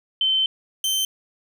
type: tone pair in turn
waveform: sine / sawtooth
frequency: 3083 / 3101 Hz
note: G7 / G7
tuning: -29 / -19 cents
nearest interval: unison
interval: 10 cents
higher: second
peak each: -17 / -17 dBFS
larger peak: neither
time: 0.21-0.46 / 0.84-1.05 s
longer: first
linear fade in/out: 2 ms
effects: none